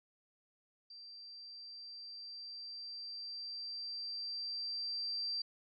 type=tone with level ramp; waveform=sine; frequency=4699 Hz; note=D8; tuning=in tune; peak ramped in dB=-50 to -35 dBFS; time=0.9-5.42 s; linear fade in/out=5 ms; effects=none